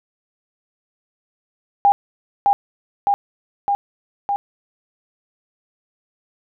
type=tone with echo; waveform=sine; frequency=806 Hz; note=G5; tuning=48 cents sharp; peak=-9 dBFS; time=1.85-1.92 s; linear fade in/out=0 ms; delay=610 ms; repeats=4; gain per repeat=-2 dB; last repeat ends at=4.36 s; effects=none